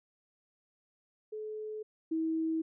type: tone pair in turn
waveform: sine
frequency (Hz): 429.8 / 322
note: A4 / E4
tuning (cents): -41 / -41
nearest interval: perfect fourth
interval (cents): 500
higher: first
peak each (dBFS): -37 / -29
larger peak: second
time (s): 1.32-1.83 / 2.11-2.62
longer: neither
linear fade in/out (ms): 10
effects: none